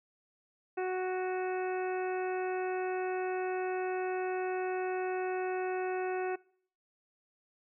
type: harmonic tone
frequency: 370 Hz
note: F#4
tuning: in tune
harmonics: 1 / 2 / 3 / 4 / 5 / 6 / 7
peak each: -32 / -37 / -47 / -44 / -48 / -53 / -48 dBFS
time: 0.77-6.36 s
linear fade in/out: 10 ms
effects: noise-tail reverb RT60 0.6 s tail -24 dB re dry